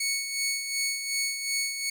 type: tone with tremolo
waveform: 15% pulse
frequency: 2217 Hz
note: C#7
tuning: in tune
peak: -19 dBFS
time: 0-1.9 s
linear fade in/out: 5 ms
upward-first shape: sine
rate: 2.7 Hz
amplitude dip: 55%
effects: none